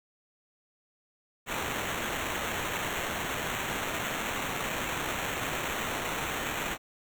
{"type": "noise with sample-and-hold", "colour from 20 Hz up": "white", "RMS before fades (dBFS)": -33, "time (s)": [1.46, 6.78], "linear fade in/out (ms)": 50, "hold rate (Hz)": 4900, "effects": []}